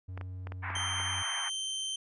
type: tone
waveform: triangle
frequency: 92.2 Hz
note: F#2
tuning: 6 cents flat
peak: -36 dBFS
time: 0.08-1.23 s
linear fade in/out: 10 ms
type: clicks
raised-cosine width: 0.5 ms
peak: -27 dBFS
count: 7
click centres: 0.176 / 0.212 / 0.471 / 0.521 / 0.704 / 0.767 / 1.002 s
type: band-pass noise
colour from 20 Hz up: white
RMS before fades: -38 dBFS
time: 0.62-1.5 s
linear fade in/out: 20 ms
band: 780 to 2200 Hz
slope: 48 dB/octave
type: tone with pitch glide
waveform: sawtooth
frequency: 3136 to 3116 Hz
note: G7 to G7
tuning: 0 to -11 cents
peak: -30 dBFS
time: 0.75-1.96 s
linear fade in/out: 5 ms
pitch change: -11 cents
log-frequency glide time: 0.95-1.71 s
effects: resampled to 24000 Hz